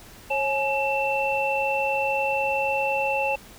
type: tone cluster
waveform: sine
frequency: 545 / 845 / 2678 Hz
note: C#5 / G#5 / E7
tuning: -29 / +30 / +27 cents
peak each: -26 dBFS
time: 0.3-3.36 s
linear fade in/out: 10 ms
effects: pink hiss -47 dBFS RMS until 3.58 s